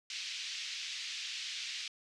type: band-pass noise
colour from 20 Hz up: pink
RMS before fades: -41 dBFS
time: 0.1-1.88 s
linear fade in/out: 2 ms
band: 2400 to 5900 Hz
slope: 24 dB/octave
effects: low-pass 9000 Hz 12 dB/octave